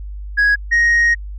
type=tone pair in turn; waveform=sine; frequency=1661.2 / 1873.8 Hz; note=G#6 / A#6; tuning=0 / +8 cents; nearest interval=major second; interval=208 cents; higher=second; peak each=-8 dBFS; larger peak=neither; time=0.37-0.56 / 0.71-1.15 s; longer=second; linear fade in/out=20 ms; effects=tanh soft clip ceiling -9 dBFS + added 50 Hz sine -26 dBFS peak until 1.38 s